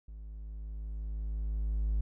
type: tone with level ramp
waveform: triangle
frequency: 52.9 Hz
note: G#1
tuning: 33 cents sharp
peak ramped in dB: -41 to -24 dBFS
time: 0.08-2.01 s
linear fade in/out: 5 ms
effects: tanh soft clip ceiling -20 dBFS